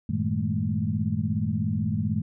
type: tone cluster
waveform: sine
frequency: 96.1 / 113.3 / 157.7 / 204 / 220.3 Hz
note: G2 / A#2 / D#3 / G#3 / A3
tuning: -34 / -49 / +24 / -31 / +2 cents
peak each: -30 dBFS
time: 0.09-2.22 s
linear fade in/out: 5 ms
effects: none